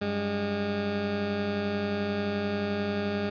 20% pulse tone pair together, 96.2 / 203.8 Hz, G2 / G#3, -32 / -32 cents, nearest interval octave + minor second, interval 1300 cents, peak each -31 / -23 dBFS, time 0.01-3.3 s, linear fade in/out 10 ms, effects resampled to 11025 Hz + 10-bit

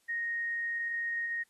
sine tone, 1864.7 Hz, A#6, in tune, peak -31 dBFS, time 0.08-1.44 s, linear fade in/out 20 ms, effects white hiss -71 dBFS RMS until 1.49 s + AAC 32 kbps

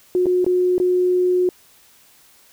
sine tone with dropouts, 362.3 Hz, F#4, 36 cents flat, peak -14 dBFS, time 0.15-1.49 s, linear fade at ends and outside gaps 1 ms, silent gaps 0.258-0.266 / 0.445-0.464 / 0.781-0.8 s, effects white hiss -52 dBFS RMS until 2.52 s

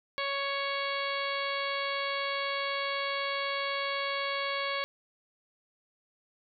harmonic tone, 556 Hz, C#5, 5 cents sharp, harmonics 1 / 2 / 3 / 4 / 5 / 6 / 7 / 8, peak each -36 / -35 / -39 / -36 / -43 / -40 / -44 / -42 dBFS, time 0.18-4.84 s, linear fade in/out 0 ms, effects none

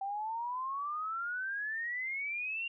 sine exponential sweep, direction up, 774 to 2794 Hz, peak -34 dBFS, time 0.01-2.68 s, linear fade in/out 5 ms, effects none

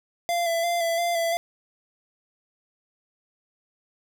square tone with vibrato, 680 Hz, F5, 46 cents flat, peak -23 dBFS, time 0.29-1.37 s, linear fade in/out 0 ms, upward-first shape square, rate 2.9 Hz, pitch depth 27 cents each way, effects none

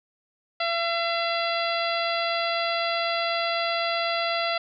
harmonic tone, 677 Hz, E5, 46 cents sharp, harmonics 1 / 2 / 3 / 4 / 5 / 6 / 7, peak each -27 / -30 / -32 / -33 / -34 / -35 / -35 dBFS, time 0.6-4.58 s, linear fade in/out 5 ms, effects none

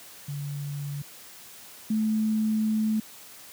sine tone pair in turn, 143.6 / 217.2 Hz, D3 / A3, -39 / -22 cents, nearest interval perfect fifth, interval 717 cents, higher second, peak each -30 / -22 dBFS, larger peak second, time 0.28-1.02 / 1.9-3 s, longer second, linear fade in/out 5 ms, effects white hiss -47 dBFS RMS until 3.52 s + high-pass 80 Hz 12 dB/octave

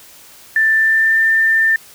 sine tone with pitch glide, 1772 to 1791.6 Hz, A6 to A6, +12 to +31 cents, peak -10 dBFS, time 0.56-1.76 s, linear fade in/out 2 ms, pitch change +19 cents, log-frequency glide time 0.75-1.19 s, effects white hiss -42 dBFS RMS until 1.94 s

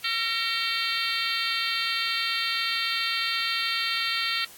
harmonic tone with a mistuned harmonic, 452.4 Hz, A4, 48 cents sharp, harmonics 3 / 4 / 5 / 6 / 7 / 8 / 9 / 10, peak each -33 / -33 / -33 / -33 / -33 / -33 / -33 / -33 dBFS, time 0.04-4.45 s, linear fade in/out 5 ms, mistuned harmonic 4, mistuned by +50 cents, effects white hiss -48 dBFS RMS until 4.57 s + AAC 64 kbps

